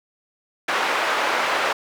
white band-pass noise, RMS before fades -22 dBFS, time 0.68-1.73 s, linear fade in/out 5 ms, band 510 to 1700 Hz, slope 12 dB/octave, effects none

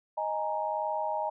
sine chord, D# suspended fourth, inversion none, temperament equal, 622.3 / 830.6 / 932.3 Hz, D#5 / G#5 / A#5, 0 / 0 / 0 cents, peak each -33 dBFS, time 0.17-1.3 s, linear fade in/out 10 ms, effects none

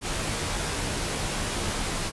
pink noise with comb filter, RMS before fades -29 dBFS, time 0.01-2.12 s, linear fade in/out 50 ms, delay 16 ms, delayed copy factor -0.55, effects resampled to 24000 Hz

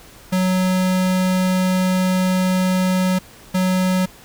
square tone pair in turn, 185 / 185 Hz, F#3 / F#3, 0 / 0 cents, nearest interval unison, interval 0 cents, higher neither, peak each -16 dBFS, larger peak neither, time 0.32-3.19 / 3.54-4.06 s, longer first, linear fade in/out 10 ms, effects pink hiss -44 dBFS RMS until 4.24 s

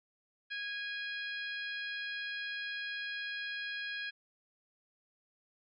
harmonic tone with a mistuned harmonic, 824 Hz, G#5, 14 cents flat, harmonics 2 / 3 / 4 / 5 / 6, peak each -39 / -44 / -45 / -49 / -53 dBFS, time 0.5-4.11 s, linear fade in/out 20 ms, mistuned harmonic 6, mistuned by +19 cents, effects none

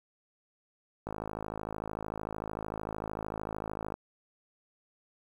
click train, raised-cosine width 1 ms, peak -22 dBFS, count 154, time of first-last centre 1.07-3.941 s, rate 53.3 Hz, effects 9-bit

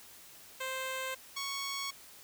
10% pulse tone pair in turn, 523.3 / 1108.8 Hz, C5 / C#6, 0 / 0 cents, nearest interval octave + minor second, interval 1300 cents, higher second, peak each -27 dBFS, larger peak neither, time 0.6-1.15 / 1.36-1.91 s, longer neither, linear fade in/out 10 ms, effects white hiss -54 dBFS RMS until 2.23 s

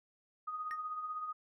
sine tone with tremolo, 1244.5 Hz, D#6, in tune, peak -35 dBFS, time 0.47-1.33 s, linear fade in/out 10 ms, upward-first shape triangle, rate 16 Hz, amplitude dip 55%
triangle tone with exponential decay, 1850 Hz, A#6, 14 cents flat, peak -35 dBFS, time 0.71-0.8 s, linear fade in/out 0 ms, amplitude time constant 18 ms
effects none

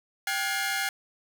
sawtooth tone cluster, 785 / 1432 / 1684 / 2122 Hz, G5 / F6 / G#6 / C7, +2 / +43 / +24 / +24 cents, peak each -29 dBFS, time 0.27-0.89 s, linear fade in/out 2 ms, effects none

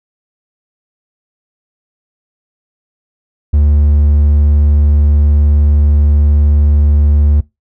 triangle tone, 73.42 Hz, D2, in tune, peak -4 dBFS, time 3.53-7.41 s, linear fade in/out 10 ms, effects noise-tail reverb RT60 0.2 s tail -21 dB re dry

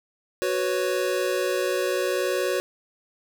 square chord, F# suspended fourth, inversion none, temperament equal, 370 / 493.9 / 554.4 Hz, F#4 / B4 / C#5, 0 / 0 / 0 cents, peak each -27 / -29 / -28 dBFS, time 0.42-2.6 s, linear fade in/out 0 ms, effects none

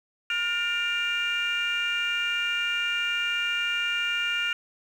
sine tone cluster, 1423 / 1807 / 2374 / 2806 Hz, F6 / A6 / D7 / F7, +32 / +46 / +18 / +8 cents, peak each -28 / -35 / -29 / -27 dBFS, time 0.3-4.53 s, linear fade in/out 2 ms, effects tanh soft clip ceiling -19 dBFS + 9-bit

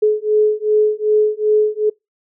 sine beating tone pair, 424.7 / 427.3 Hz, G#4 / G#4, +39 / +49 cents, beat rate 2.6 Hz, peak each -15 dBFS, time 0.02-1.9 s, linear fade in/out 10 ms, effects noise-tail reverb RT60 0.2 s tail -26 dB re dry

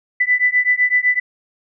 sine beating tone pair, 1986 / 1993.9 Hz, B6 / B6, +9 / +16 cents, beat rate 7.9 Hz, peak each -16 dBFS, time 0.2-1.2 s, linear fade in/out 10 ms, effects none

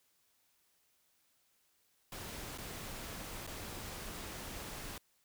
pink noise with dropouts, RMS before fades -45 dBFS, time 2.12-4.98 s, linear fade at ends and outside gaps 2 ms, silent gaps 2.577-2.583 / 3.467-3.474 s, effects white hiss -74 dBFS RMS until 5.24 s

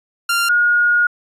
sawtooth / sine tone pair in turn, 1390 / 1436.5 Hz, F6 / F6, -9 / +48 cents, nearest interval minor second, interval 57 cents, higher second, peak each -11 dBFS, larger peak neither, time 0.29-0.49 / 0.49-1.07 s, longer second, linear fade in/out 5 ms, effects resampled to 32000 Hz

